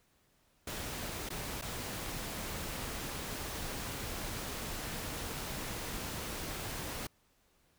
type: noise with dropouts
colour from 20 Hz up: pink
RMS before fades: -40 dBFS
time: 0.67-7.07 s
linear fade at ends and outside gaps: 5 ms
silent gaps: 1.291-1.302 / 1.614-1.621 s
effects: pink hiss -71 dBFS RMS until 7.78 s